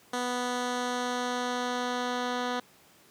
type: tone with low-pass filter sweep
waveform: 10% pulse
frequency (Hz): 246.9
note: B3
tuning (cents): 0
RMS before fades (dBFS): -31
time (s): 0.13-2.6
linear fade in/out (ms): 5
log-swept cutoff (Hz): 8400 to 4300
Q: 0.97
effects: pink hiss -58 dBFS RMS until 3.1 s + high-pass 150 Hz 12 dB/octave